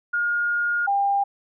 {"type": "tone pair in turn", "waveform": "sine", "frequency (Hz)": [1424, 799.2], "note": ["F6", "G5"], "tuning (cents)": [33, 33], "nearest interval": "minor seventh", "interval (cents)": 1000, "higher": "first", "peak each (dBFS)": [-20, -18], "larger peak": "second", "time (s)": [[0.13, 0.87], [0.87, 1.24]], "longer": "first", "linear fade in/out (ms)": 10, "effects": []}